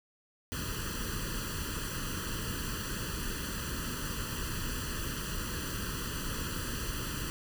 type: noise with comb filter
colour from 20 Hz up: pink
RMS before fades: -36 dBFS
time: 0.52-7.3 s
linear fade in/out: 0 ms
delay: 0.67 ms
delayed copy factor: +0.95
effects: none